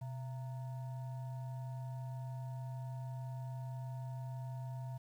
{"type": "tone with frequency modulation", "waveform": "sine", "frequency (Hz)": 126.8, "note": "B2", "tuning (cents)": 46, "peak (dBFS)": -40, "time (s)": [0.01, 4.98], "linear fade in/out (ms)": 10, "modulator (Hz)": 799, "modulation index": 0.36, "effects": ["11-bit"]}